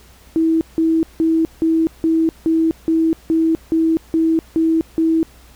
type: tone bursts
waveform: sine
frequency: 324.2 Hz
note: E4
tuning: 29 cents flat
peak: -12 dBFS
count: 12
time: 0.36-5.23 s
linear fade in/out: 0 ms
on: 250 ms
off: 170 ms
effects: added 60 Hz sine -46 dBFS peak until 5.55 s + pink hiss -48 dBFS RMS until 5.55 s